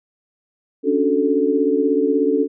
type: chord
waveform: sine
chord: D major seventh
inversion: third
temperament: equal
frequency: 277.2 / 293.7 / 370 / 440 Hz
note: C#4 / D4 / F#4 / A4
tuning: 0 / 0 / 0 / 0 cents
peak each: -20 / -21 / -23 / -18 dBFS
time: 0.83-2.48 s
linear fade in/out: 50 ms
effects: none